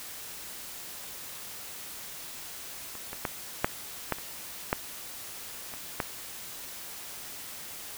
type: clicks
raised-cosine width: 0.5 ms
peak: -27 / -23 / -13 / -7 / -11 / -27 / -9 / -26 / -12 dBFS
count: 9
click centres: 2.953 / 3.131 / 3.252 / 3.645 / 4.123 / 4.185 / 4.729 / 5.738 / 6.002 s
effects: white hiss -42 dBFS RMS until 7.97 s